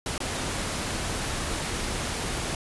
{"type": "noise with dropouts", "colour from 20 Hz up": "pink", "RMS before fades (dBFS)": -30, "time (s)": [0.06, 2.55], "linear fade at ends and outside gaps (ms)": 2, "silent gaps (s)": [0.18, 0.203], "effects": ["resampled to 24000 Hz"]}